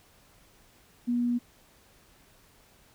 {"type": "tone", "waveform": "sine", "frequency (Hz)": 241.3, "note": "B3", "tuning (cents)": -40, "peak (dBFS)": -24, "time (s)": [1.07, 1.39], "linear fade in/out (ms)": 20, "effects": ["pink hiss -60 dBFS RMS until 2.94 s"]}